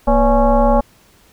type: tone with frequency modulation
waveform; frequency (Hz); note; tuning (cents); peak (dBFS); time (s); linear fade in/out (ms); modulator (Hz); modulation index
sine; 301.2; D4; +44; -9; 0.07-0.81; 10; 268; 2.4
effects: pink hiss -51 dBFS RMS until 1.32 s